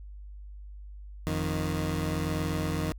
20% pulse tone pair together, 88.19 / 155.3 Hz, F2 / D#3, +17 / -3 cents, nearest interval minor seventh, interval 980 cents, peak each -26 dBFS, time 1.27-2.92 s, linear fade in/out 0 ms, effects added 50 Hz sine -41 dBFS peak until 2.98 s

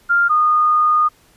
sine tone pair in turn, 1396.9 / 1227.5 Hz, F6 / D#6, 0 / -24 cents, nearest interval major second, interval 224 cents, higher first, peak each -11 dBFS, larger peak neither, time 0.09-0.29 / 0.29-1.09 s, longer second, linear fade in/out 20 ms, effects pink hiss -53 dBFS RMS until 1.36 s + resampled to 32000 Hz

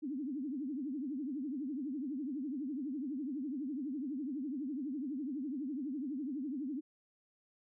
sine tone with vibrato, 277.1 Hz, C#4, 1 cent flat, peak -36 dBFS, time 0.02-6.81 s, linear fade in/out 20 ms, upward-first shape triangle, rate 12 Hz, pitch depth 260 cents each way, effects none

